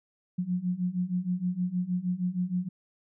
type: beating tone pair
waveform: sine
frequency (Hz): 176.6 / 183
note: F3 / F#3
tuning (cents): +20 / -19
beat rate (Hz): 6.4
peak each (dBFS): -31 / -29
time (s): 0.38-2.69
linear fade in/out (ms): 10
effects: none